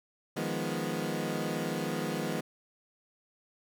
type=chord; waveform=20% pulse; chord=F half-diminished seventh; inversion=third; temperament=equal; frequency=155.56 / 174.61 / 207.7 / 246.9 Hz; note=Eb3 / F3 / Ab3 / Cb4; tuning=0 / 0 / 0 / 0 cents; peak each=-32 dBFS; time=0.36-2.41 s; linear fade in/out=10 ms; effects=none